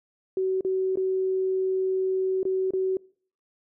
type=tone with dropouts; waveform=sine; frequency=377.4 Hz; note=F#4; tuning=34 cents sharp; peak=-22 dBFS; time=0.37-2.97 s; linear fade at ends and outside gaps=2 ms; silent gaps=0.609-0.648 / 0.957-0.972 / 2.431-2.452 / 2.707-2.735 s; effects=noise-tail reverb RT60 0.5 s tail -24 dB re dry